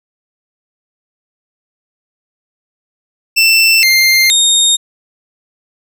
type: tone with pitch steps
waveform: 25% pulse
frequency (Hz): 2672 / 2103 / 3696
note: E7 / C7 / A#7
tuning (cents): +23 / +8 / -16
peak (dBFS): -3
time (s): 3.36-4.77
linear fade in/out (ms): 20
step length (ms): 470
effects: none